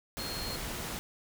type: tone in noise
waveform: sine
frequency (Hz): 4254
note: C8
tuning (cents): +28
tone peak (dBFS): -39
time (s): 0.19-0.56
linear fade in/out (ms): 0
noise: pink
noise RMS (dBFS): -38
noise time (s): 0.17-0.99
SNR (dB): -4
effects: none